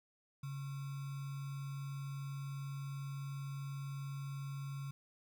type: tone with sample-and-hold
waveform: sine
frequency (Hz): 138.59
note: C#3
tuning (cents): 0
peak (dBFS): -40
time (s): 0.43-4.91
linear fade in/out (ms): 5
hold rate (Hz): 1225
effects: none